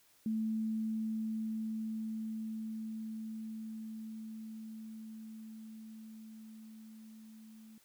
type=tone with level ramp; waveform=sine; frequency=220 Hz; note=A3; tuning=in tune; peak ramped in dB=-31 to -52 dBFS; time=0.26-7.78 s; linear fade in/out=2 ms; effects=white hiss -67 dBFS RMS until 7.84 s